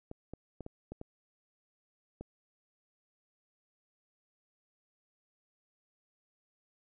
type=clicks; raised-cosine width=2 ms; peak=-29 dBFS; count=7; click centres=0.114 / 0.336 / 0.607 / 0.664 / 0.92 / 1.014 / 2.21 s; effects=none